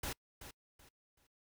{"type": "noise with echo", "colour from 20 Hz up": "pink", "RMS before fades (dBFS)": -40, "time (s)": [0.03, 0.13], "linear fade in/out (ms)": 5, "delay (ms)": 380, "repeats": 3, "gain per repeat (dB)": -11, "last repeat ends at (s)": 1.27, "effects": ["noise-tail reverb RT60 0.1 s tail -25 dB re dry"]}